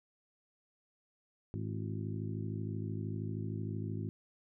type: harmonic tone with a mistuned harmonic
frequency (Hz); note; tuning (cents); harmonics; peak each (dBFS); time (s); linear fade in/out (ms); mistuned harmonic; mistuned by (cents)
53; G#1; +36; 2 / 3 / 4 / 5 / 6 / 7; -38 / -42 / -44 / -46 / -48 / -49; 1.54-4.09; 0; 6; +79
effects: none